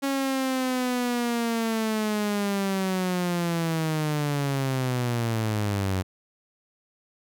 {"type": "linear sweep", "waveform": "sawtooth", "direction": "down", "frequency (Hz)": [276.4, 92.1], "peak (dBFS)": -20, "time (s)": [0.02, 6.03], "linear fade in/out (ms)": 20, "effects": []}